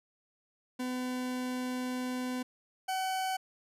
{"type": "tone pair in turn", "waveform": "40% pulse", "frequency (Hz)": [252.2, 755.7], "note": ["B3", "F#5"], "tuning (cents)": [36, 36], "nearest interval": "octave + perfect fifth", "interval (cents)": 1900, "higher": "second", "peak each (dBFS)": [-32, -30], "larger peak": "second", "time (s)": [[0.79, 2.43], [2.88, 3.37]], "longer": "first", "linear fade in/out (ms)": 10, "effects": ["resampled to 32000 Hz"]}